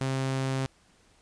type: tone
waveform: sawtooth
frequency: 133.1 Hz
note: C3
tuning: 30 cents sharp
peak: -23 dBFS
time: 0.01-0.66 s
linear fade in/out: 0 ms
effects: pink hiss -62 dBFS RMS until 1.21 s + resampled to 22050 Hz